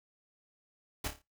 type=noise with echo; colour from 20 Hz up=pink; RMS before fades=-35 dBFS; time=1.04-1.08 s; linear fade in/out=5 ms; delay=28 ms; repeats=5; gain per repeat=-7 dB; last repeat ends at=1.22 s; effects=noise-tail reverb RT60 0.2 s tail -18 dB re dry